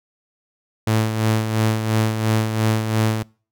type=tone with tremolo; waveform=sawtooth; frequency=110 Hz; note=A2; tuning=in tune; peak=-11 dBFS; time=0.87-3.23 s; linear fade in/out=5 ms; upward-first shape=sine; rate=2.9 Hz; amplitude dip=55%; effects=noise-tail reverb RT60 0.4 s tail -25 dB re dry